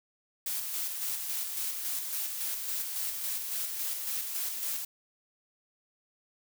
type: noise with tremolo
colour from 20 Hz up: blue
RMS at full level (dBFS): -33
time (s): 0.46-4.85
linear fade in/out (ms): 5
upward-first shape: square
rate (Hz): 3.6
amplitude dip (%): 35
effects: none